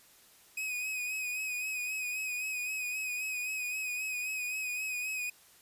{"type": "tone with vibrato", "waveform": "45% pulse", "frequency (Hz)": 2511, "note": "D#7", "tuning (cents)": 15, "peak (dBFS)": -33, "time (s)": [0.57, 5.3], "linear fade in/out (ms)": 5, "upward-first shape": "sine", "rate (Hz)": 3.8, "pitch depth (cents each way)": 39, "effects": ["white hiss -60 dBFS RMS until 5.61 s", "resampled to 32000 Hz"]}